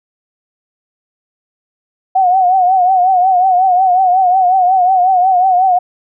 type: tone with vibrato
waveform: sine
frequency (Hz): 740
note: F#5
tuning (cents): 0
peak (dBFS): -7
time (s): 2.15-5.79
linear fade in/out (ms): 10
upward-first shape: triangle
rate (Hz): 5.5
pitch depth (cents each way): 88
effects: none